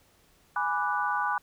sine chord, G# half-diminished seventh, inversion none, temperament equal, 830.6 / 987.8 / 1174.7 / 1480 Hz, G#5 / B5 / D6 / F#6, 0 / 0 / 0 / 0 cents, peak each -31 dBFS, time 0.56-1.38 s, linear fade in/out 2 ms, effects pink hiss -63 dBFS RMS until 1.42 s

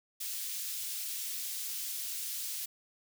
white high-pass noise, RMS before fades -38 dBFS, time 0.2-2.66 s, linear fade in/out 10 ms, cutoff 3300 Hz, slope 12 dB/octave, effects none

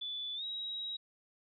sine tone with pitch glide, 3472 to 3830 Hz, A7 to A#7, -24 to +46 cents, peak -37 dBFS, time 0.01-0.97 s, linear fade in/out 10 ms, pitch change +170 cents, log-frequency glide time 0.35-0.44 s, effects none

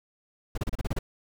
brown noise bursts, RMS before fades -27 dBFS, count 8, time 0.55-0.99 s, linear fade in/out 5 ms, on 27 ms, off 32 ms, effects none

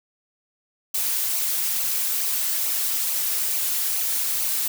blue noise with flanger, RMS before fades -24 dBFS, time 0.94-4.68 s, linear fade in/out 5 ms, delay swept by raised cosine 0.55 to 5.65 ms, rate 2.3 Hz, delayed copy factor -0.55, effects none

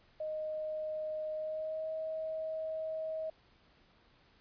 sine tone with pitch glide, 620 to 634.9 Hz, D#5 to D#5, -6 to +35 cents, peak -35 dBFS, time 0.2-3.3 s, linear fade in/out 5 ms, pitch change +41 cents, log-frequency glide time 1.35-1.91 s, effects pink hiss -66 dBFS RMS until 4.4 s + resampled to 11025 Hz

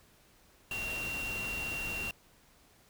sine tone in noise, 2751 Hz, F7, 27 cents flat, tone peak -35 dBFS, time 0.71-2.11 s, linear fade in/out 2 ms, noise pink, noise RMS -42 dBFS, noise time 0.71-2.11 s, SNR +4 dB, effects pink hiss -63 dBFS RMS until 2.89 s

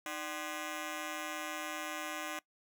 10% pulse ring-modulated tone, 452.3 Hz, A4, 48 cents sharp, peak -27 dBFS, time 0.06-2.39 s, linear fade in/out 2 ms, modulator 142 Hz, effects noise-tail reverb RT60 0.1 s tail -21 dB re dry

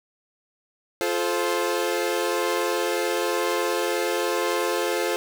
sawtooth chord, F major, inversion none, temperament equal with one note detuned, 349.2 / 432.4 / 523.3 Hz, F4 / A4 / C5, 0 / -30 / 0 cents, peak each -23 dBFS, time 1.01-5.16 s, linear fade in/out 0 ms, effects none

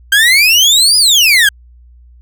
30% pulse exponential two-way sweep, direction up then down, 1568 to 5050 to 1568 Hz, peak -3 dBFS, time 0.12-1.49 s, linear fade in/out 5 ms, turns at 0.97 s, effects added 60 Hz sine -38 dBFS peak until 2.21 s

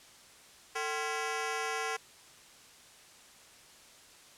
15% pulse ring-modulated tone, 608 Hz, D#5, 40 cents flat, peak -23 dBFS, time 0.75-1.97 s, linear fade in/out 10 ms, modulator 162 Hz, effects white hiss -56 dBFS RMS until 4.37 s + low-pass 9000 Hz 12 dB/octave

